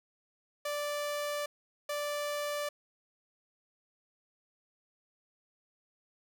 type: tone bursts at uneven times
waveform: sawtooth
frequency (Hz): 586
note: D5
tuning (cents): -4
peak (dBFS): -29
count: 2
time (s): 0.65-1.46 / 1.89-2.69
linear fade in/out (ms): 5
effects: none